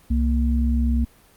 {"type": "tone pair together", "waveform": "sine", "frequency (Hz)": [65.6, 233.6], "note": ["C2", "A#3"], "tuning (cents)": [5, 4], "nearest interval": "octave + minor seventh", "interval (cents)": 2199, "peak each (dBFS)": [-18, -23], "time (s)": [0.1, 1.05], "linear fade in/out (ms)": 10, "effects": ["pink hiss -54 dBFS RMS until 1.36 s", "Opus 32 kbps"]}